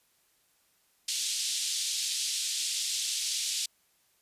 pink band-pass noise, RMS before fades -32 dBFS, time 1.08-3.66 s, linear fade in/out 5 ms, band 3400 to 9000 Hz, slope 24 dB/octave, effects white hiss -69 dBFS RMS until 4.21 s + resampled to 32000 Hz

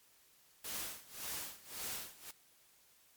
white noise with tremolo, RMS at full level -41 dBFS, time 0.64-2.31 s, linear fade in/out 5 ms, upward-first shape sine, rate 1.8 Hz, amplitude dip 90%, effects white hiss -67 dBFS RMS until 3.16 s + MP3 96 kbps

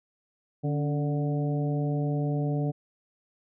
harmonic tone with a mistuned harmonic, 147.1 Hz, D3, 3 cents sharp, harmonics 1 / 2 / 3 / 4 / 5, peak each -26 / -32 / -36 / -38 / -40 dBFS, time 0.63-2.72 s, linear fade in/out 20 ms, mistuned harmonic 2, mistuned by -56 cents, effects none

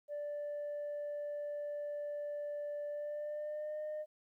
sine tone with pitch glide, 586 to 609.5 Hz, D5 to D#5, -4 to -36 cents, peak -36 dBFS, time 0.08-4.06 s, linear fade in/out 50 ms, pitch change +68 cents, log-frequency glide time 2.88-3.81 s, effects tanh soft clip ceiling -36 dBFS + 13-bit

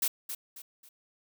blue noise with echo, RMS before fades -28 dBFS, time 0.02-0.08 s, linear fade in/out 5 ms, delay 270 ms, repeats 3, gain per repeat -9 dB, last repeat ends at 0.89 s, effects none

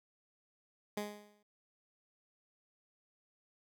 15% pulse tone with exponential decay, 207.7 Hz, G#3, in tune, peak -28 dBFS, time 0.97-1.43 s, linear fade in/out 5 ms, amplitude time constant 100 ms, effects none

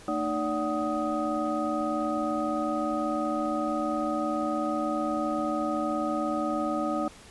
sine tone cluster, 226.2 / 306.1 / 578 / 747 / 1252 Hz, A3 / D#4 / D5 / F#5 / D#6, +48 / -28 / -28 / +16 / +10 cents, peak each -34 / -30 / -32 / -34 / -33 dBFS, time 0.08-7.08 s, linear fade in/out 2 ms, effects pink hiss -50 dBFS RMS until 7.3 s + resampled to 24000 Hz

